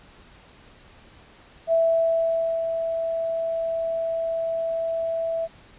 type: tone with ADSR envelope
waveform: sine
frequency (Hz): 659.3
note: E5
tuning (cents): 0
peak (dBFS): -16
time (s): 1.67-5.48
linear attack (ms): 53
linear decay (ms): 910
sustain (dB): -7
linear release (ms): 39
effects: pink hiss -51 dBFS RMS until 5.78 s + resampled to 8000 Hz